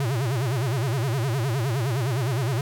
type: tone with vibrato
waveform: square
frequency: 125.4 Hz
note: B2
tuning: 27 cents sharp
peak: -23 dBFS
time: 0-2.61 s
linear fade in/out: 2 ms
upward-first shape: sine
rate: 9.7 Hz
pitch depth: 230 cents each way
effects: none